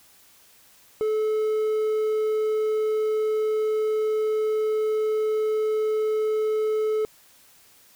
triangle tone, 432.3 Hz, A4, 31 cents flat, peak -19 dBFS, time 1.01-7.05 s, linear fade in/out 0 ms, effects white hiss -55 dBFS RMS until 7.95 s

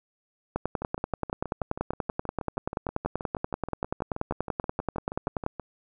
two click trains, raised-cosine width 1 ms, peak -20 / -13 dBFS, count 31 / 52, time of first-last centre 0.82-5.597 / 0.56-5.464 s, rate 6.28 / 10.4 Hz, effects none

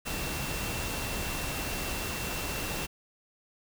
sine tone in noise, 2706 Hz, E7, 45 cents sharp, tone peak -41 dBFS, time 0.05-2.87 s, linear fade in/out 20 ms, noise pink, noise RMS -34 dBFS, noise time 0.05-2.87 s, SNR -10 dB, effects none

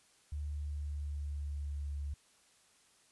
sine tone with pitch glide, 73.7 to 71.73 Hz, D2 to D2, +7 to -40 cents, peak -36 dBFS, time 0.32-2.14 s, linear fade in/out 5 ms, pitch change -47 cents, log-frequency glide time 0.43-1.96 s, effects white hiss -67 dBFS RMS until 3.11 s + resampled to 24000 Hz

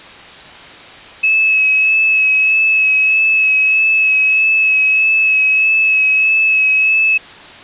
sine tone with vibrato, 2583 Hz, E7, 36 cents flat, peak -9 dBFS, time 1.23-7.18 s, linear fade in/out 10 ms, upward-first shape sine, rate 1.6 Hz, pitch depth 19 cents each way, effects white hiss -35 dBFS RMS until 7.63 s + resampled to 8000 Hz

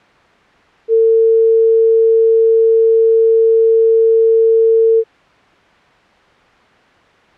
sine tone, 450 Hz, A4, 39 cents sharp, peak -7 dBFS, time 0.88-5.04 s, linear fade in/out 50 ms, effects white hiss -47 dBFS RMS until 7.37 s + low-pass 2000 Hz 12 dB/octave

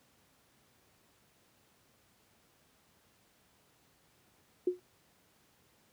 sine tone with exponential decay, 361.5 Hz, F#4, 40 cents flat, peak -23 dBFS, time 4.67-4.8 s, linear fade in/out 5 ms, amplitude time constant 28 ms, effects pink hiss -68 dBFS RMS until 5.92 s + high-pass 80 Hz 12 dB/octave

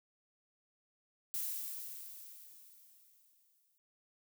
violet noise with exponential decay, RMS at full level -37 dBFS, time 1.34-3.78 s, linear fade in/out 0 ms, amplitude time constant 530 ms, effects none

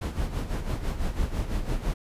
brown noise with tremolo, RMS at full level -26 dBFS, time 0.01-1.94 s, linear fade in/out 10 ms, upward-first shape sine, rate 6 Hz, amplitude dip 65%, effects resampled to 32000 Hz

